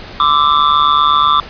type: tone with amplitude modulation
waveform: square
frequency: 1174.7 Hz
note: D6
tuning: in tune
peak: -5 dBFS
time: 0.2-1.4 s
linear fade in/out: 2 ms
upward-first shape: sine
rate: 148 Hz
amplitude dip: 90%
effects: pink hiss -31 dBFS RMS until 1.49 s + resampled to 11025 Hz